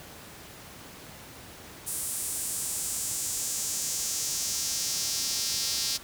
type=tone with high-pass filter sweep; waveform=square; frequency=123.47 Hz; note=B2; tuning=in tune; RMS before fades=-31 dBFS; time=1.86-5.98 s; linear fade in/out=20 ms; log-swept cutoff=9300 to 4800 Hz; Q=2.3; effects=pink hiss -46 dBFS RMS until 6.03 s + high-pass 60 Hz 12 dB/octave